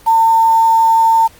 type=tone with quantisation; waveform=sine; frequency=903 Hz; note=A5; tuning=45 cents sharp; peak=-7 dBFS; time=0.06-1.28 s; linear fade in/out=20 ms; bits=5; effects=pink hiss -44 dBFS RMS until 1.39 s + Opus 48 kbps